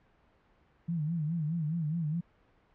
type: tone with vibrato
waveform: sine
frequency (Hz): 160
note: D#3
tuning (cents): +49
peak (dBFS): -29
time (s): 0.88-2.21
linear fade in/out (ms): 10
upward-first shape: sine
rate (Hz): 4.8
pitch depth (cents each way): 130
effects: pink hiss -66 dBFS RMS until 2.74 s + low-pass 2000 Hz 12 dB/octave